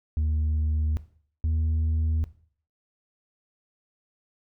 sine tone pair in turn, 77 / 79.44 Hz, D#2 / D#2, -17 / +37 cents, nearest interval minor second, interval 54 cents, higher second, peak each -19 dBFS, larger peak neither, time 0.17-0.97 / 1.44-2.24 s, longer neither, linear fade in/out 0 ms, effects noise-tail reverb RT60 0.5 s tail -17 dB re dry + tanh soft clip ceiling -21 dBFS

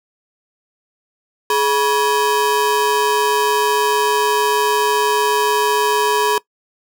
35% pulse ring-modulated tone, 698.5 Hz, F5, in tune, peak -9 dBFS, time 1.5-6.38 s, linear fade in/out 2 ms, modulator 276 Hz, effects noise-tail reverb RT60 0.1 s tail -21 dB re dry

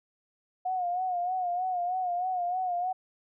sine tone with vibrato, 724 Hz, F#5, 38 cents flat, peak -27 dBFS, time 0.65-2.93 s, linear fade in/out 10 ms, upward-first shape sine, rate 3.2 Hz, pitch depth 60 cents each way, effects none

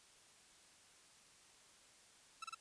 sawtooth tone bursts, 1318.5 Hz, E6, in tune, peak -40 dBFS, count 3, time 2.42-2.547 s, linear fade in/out 5 ms, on 23 ms, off 29 ms, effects white hiss -65 dBFS RMS until 2.6 s + resampled to 22050 Hz

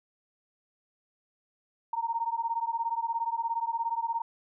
sine beating tone pair, 915 / 932 Hz, A#5 / A#5, -32 / -1 cents, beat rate 17 Hz, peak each -31 dBFS, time 1.93-4.22 s, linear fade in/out 5 ms, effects none

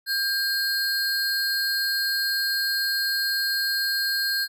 square tone pair together, 1600 / 4271 Hz, G6 / C8, +35 / +35 cents, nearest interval octave + perfect fourth, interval 1700 cents, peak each -26 dBFS, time 0.06-4.48 s, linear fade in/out 50 ms, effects none

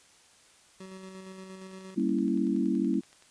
25% pulse tone with tremolo, 189 Hz, F#3, 37 cents sharp, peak -38 dBFS, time 0.8-1.95 s, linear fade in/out 5 ms, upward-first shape square, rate 8.6 Hz, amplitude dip 30%
click train, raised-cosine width 0.2 ms, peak -38 dBFS, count 18, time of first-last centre 1.62-3.224 s, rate 10.6 Hz
sine chord, G diminished seventh, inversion none, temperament equal, 196 / 233.1 / 277.2 / 329.6 Hz, G3 / Bb3 / Db4 / Fb4, 0 / 0 / 0 / 0 cents, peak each -30 dBFS, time 1.96-3.01 s, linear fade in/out 20 ms
effects white hiss -59 dBFS RMS until 3.3 s + resampled to 22050 Hz

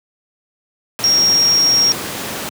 sine tone in noise, 5588 Hz, F8, in tune, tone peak -10 dBFS, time 1.04-1.92 s, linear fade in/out 0 ms, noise pink, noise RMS -24 dBFS, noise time 0.99-2.49 s, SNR +11 dB, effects high-pass 150 Hz 12 dB/octave

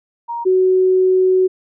sine tone pair in turn, 939 / 372.6 Hz, A#5 / F#4, +12 / +12 cents, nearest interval octave + major third, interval 1600 cents, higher first, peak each -21 / -10 dBFS, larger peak second, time 0.28-0.45 / 0.45-1.48 s, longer second, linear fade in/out 20 ms, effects none

